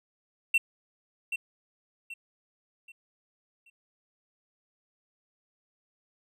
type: tone with echo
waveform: triangle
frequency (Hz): 2709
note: E7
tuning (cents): +47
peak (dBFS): -18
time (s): 0.54-0.58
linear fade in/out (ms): 5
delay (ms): 780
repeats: 4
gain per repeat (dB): -9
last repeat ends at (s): 3.7
effects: none